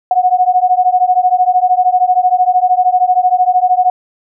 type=beating tone pair; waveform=sine; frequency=725 / 738 Hz; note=F#5 / F#5; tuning=-35 / -5 cents; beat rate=13 Hz; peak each=-11 dBFS; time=0.11-3.9 s; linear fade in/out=2 ms; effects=none